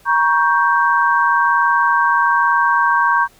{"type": "chord", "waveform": "sine", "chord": "G diminished", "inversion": "first", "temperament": "equal with one note detuned", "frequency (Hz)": [947.5, 1108.7, 1568], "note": ["Bb5", "Db6", "G6"], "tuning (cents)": [28, 0, 0], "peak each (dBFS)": -16, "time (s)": [0.05, 3.28], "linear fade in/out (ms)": 50, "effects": ["pink hiss -50 dBFS RMS until 3.39 s"]}